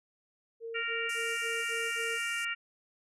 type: tone bursts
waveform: sine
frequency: 457.6 Hz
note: A#4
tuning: 32 cents flat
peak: -37 dBFS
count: 6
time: 0.6-2.19 s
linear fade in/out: 50 ms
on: 240 ms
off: 30 ms
type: harmonic tone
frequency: 464.9 Hz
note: A#4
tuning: 5 cents flat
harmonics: 3 / 4 / 5 / 6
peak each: -37 / -37 / -37 / -37 dBFS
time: 0.74-2.55 s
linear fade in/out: 20 ms
type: band-pass noise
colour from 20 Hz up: pink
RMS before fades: -46 dBFS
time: 1.09-2.45 s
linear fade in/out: 5 ms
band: 5300 to 11000 Hz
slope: 48 dB/octave
effects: none